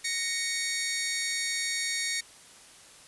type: tone pair together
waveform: 15% pulse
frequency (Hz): 1867 / 2228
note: A#6 / C#7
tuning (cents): +2 / +8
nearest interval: minor third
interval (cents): 306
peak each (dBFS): -26 / -24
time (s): 0.04-2.21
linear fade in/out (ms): 10
effects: white hiss -52 dBFS RMS until 3.07 s + resampled to 24000 Hz